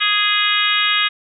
harmonic tone, 415.3 Hz, G#4, in tune, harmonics 3 / 4 / 5 / 6 / 7 / 8 / 9, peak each -22 / -22 / -22 / -22 / -22 / -22 / -22 dBFS, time 0-1.09 s, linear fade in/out 20 ms, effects none

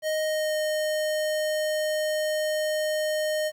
square tone with pitch glide, 622.3 to 615.5 Hz, D#5 to D#5, 0 to -19 cents, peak -25 dBFS, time 0.02-3.52 s, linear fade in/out 50 ms, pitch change -19 cents, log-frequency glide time 0.23-0.56 s, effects 10-bit

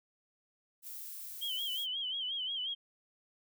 violet noise, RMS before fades -45 dBFS, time 0.82-1.87 s, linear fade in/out 50 ms
sine tone with vibrato, 3134 Hz, G7, 1 cent flat, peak -34 dBFS, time 1.41-2.75 s, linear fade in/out 20 ms, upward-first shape sine, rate 5.6 Hz, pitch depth 95 cents each way
effects none

